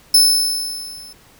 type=tone with level ramp; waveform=sawtooth; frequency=5260 Hz; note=E8; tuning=5 cents flat; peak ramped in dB=-4 to -34 dBFS; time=0.14-1.13 s; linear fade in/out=5 ms; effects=pink hiss -49 dBFS RMS until 1.39 s